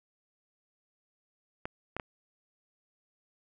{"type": "clicks", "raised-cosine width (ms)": 0.5, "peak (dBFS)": -20, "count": 3, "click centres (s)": [1.655, 1.966, 1.998], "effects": []}